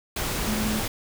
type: tone in noise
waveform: sine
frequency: 215.1 Hz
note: A3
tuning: 39 cents flat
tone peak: -26 dBFS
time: 0.47-0.8 s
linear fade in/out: 5 ms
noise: pink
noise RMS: -28 dBFS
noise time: 0.16-0.88 s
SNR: -1 dB
effects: none